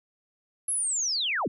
sine linear sweep, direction down, 11175 to 110 Hz, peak -25 dBFS, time 0.68-1.48 s, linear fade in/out 5 ms, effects none

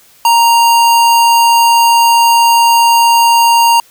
square tone, 932.3 Hz, A#5, in tune, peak -6 dBFS, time 0.25-3.8 s, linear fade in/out 2 ms, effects white hiss -45 dBFS RMS until 3.9 s

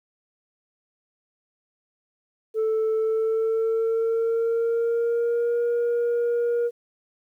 sine tone with pitch glide, 440 to 474.3 Hz, A4 to A#4, 0 to +30 cents, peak -18 dBFS, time 2.54-6.71 s, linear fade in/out 50 ms, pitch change +130 cents, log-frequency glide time 2.95-5.6 s, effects tanh soft clip ceiling -19 dBFS + 10-bit

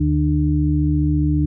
harmonic tone, 74.6 Hz, D2, 28 cents sharp, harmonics 1 / 2 / 4, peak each -19 / -19 / -19 dBFS, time 0-1.46 s, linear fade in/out 10 ms, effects none

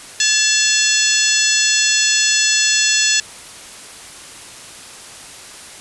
harmonic tone with a mistuned harmonic, 862 Hz, A5, 36 cents flat, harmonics 2 / 3 / 4 / 5 / 6 / 7 / 8 / 9, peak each -21 / -21 / -21 / -21 / -21 / -21 / -21 / -21 dBFS, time 0.2-3.2 s, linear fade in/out 2 ms, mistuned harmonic 3, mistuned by +75 cents, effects white hiss -36 dBFS RMS until 5.8 s + resampled to 24000 Hz

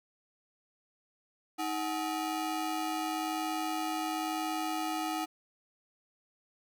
30% pulse ring-modulated tone, 529 Hz, C5, 19 cents sharp, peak -26 dBFS, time 1.58-5.26 s, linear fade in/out 20 ms, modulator 214 Hz, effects none

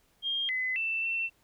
sine tone with pitch steps, 3218 / 2026 / 2666 / 2694 Hz, G7 / B6 / E7 / E7, +45 / +44 / +19 / +37 cents, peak -28 dBFS, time 0.22-1.3 s, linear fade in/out 50 ms, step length 270 ms, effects pink hiss -68 dBFS RMS until 1.43 s

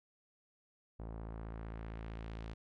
sawtooth tone with low-pass filter sweep, 55.4 Hz, A1, 13 cents sharp, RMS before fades -45 dBFS, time 0.99-2.54 s, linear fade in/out 10 ms, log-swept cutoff 840 to 4300 Hz, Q 1, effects none

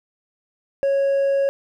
sine tone with hard clipping, 552 Hz, C#5, 7 cents flat, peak -17 dBFS, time 0.83-1.49 s, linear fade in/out 0 ms, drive 2 dB, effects none

